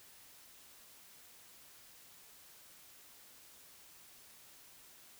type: silence
effects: white hiss -59 dBFS RMS until 5.19 s